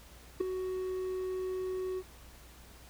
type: tone with ADSR envelope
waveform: triangle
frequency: 372 Hz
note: F#4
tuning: 9 cents sharp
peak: -21 dBFS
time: 0.4-2.03 s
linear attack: 10 ms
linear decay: 5 ms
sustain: -10 dB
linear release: 51 ms
effects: added 60 Hz sine -55 dBFS peak until 2.89 s + pink hiss -56 dBFS RMS until 2.89 s